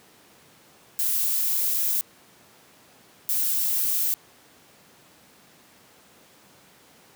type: noise bursts at uneven times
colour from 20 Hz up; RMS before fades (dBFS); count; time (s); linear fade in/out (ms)
violet; -24; 2; 0.99-2.01 / 3.29-4.14; 0
effects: pink hiss -54 dBFS RMS until 7.15 s + high-pass 150 Hz 12 dB/octave